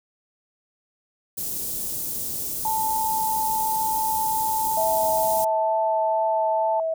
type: band-stop noise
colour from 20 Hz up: white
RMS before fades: -29 dBFS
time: 1.37-5.45 s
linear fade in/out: 10 ms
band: 390 to 7700 Hz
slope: 12 dB/octave
type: tone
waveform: sine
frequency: 880 Hz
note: A5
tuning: in tune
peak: -22 dBFS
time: 2.65-6.8 s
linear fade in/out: 2 ms
type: tone with vibrato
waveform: sine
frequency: 650 Hz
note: E5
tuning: 24 cents flat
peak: -22 dBFS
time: 4.77-6.94 s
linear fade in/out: 5 ms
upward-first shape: triangle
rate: 2.2 Hz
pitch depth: 14 cents each way
effects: none